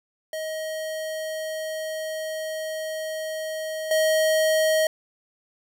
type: tone with level steps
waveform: square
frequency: 630 Hz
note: D#5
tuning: 21 cents sharp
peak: -29 / -19 dBFS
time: 0.33-4.87 s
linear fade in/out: 2 ms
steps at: 3.91 s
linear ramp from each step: 2 ms
effects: none